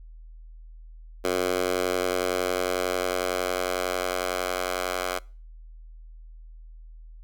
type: tone with high-pass filter sweep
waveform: 10% pulse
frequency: 91 Hz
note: F#2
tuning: 28 cents flat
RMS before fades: -27 dBFS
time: 1.24-5.19 s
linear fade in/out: 10 ms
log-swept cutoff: 420 to 730 Hz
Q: 1.4
effects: noise-tail reverb RT60 0.4 s tail -25 dB re dry + added 40 Hz sine -42 dBFS peak until 7.23 s